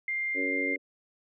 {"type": "tone", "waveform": "sine", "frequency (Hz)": 2100, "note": "C7", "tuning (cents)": 6, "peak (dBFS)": -28, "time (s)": [0.08, 0.76], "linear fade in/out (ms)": 2}
{"type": "harmonic tone", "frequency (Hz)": 93.7, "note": "F#2", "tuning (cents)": 22, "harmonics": [3, 4, 5, 6], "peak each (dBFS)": [-33, -37, -37, -39], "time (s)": [0.34, 0.78], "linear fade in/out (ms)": 50}
{"effects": []}